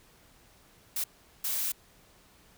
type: noise bursts at uneven times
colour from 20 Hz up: blue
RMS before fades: -31 dBFS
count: 2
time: 0.96-1.04 / 1.44-1.72 s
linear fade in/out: 5 ms
effects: pink hiss -60 dBFS RMS until 2.57 s